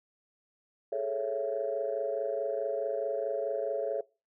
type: chord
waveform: sine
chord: A major seventh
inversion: third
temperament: equal with one note detuned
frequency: 415.3 / 440 / 554.4 / 665.8 Hz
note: G#4 / A4 / C#5 / E5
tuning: 0 / 0 / 0 / +17 cents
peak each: -37 / -35 / -32 / -35 dBFS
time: 0.92-4.01 s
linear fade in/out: 5 ms
effects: noise-tail reverb RT60 0.3 s tail -22 dB re dry + tanh soft clip ceiling -20 dBFS